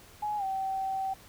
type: tone with pitch glide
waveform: sine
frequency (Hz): 840 to 770.3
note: G#5 to G5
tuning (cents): +19 to -30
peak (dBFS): -29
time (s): 0.22-1.14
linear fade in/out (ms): 10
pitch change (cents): -149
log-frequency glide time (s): 0.37-0.44
effects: pink hiss -54 dBFS RMS until 1.28 s